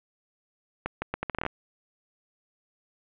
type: accelerating click train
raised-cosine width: 0.5 ms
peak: -14 dBFS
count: 11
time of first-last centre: 0.86-1.464 s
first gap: 160 ms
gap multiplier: 0.75
effects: resampled to 8000 Hz + 7-bit